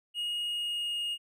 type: tone with pitch glide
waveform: triangle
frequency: 2873 to 2855 Hz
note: F7 to F7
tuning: +48 to +37 cents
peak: -29 dBFS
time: 0.14-1.18 s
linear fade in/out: 50 ms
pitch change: -11 cents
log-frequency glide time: 0.43-1.02 s
effects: none